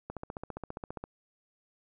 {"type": "click train", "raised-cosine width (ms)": 1, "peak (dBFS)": -24, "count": 15, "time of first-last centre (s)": [0.1, 1.04], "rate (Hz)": 14.9, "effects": []}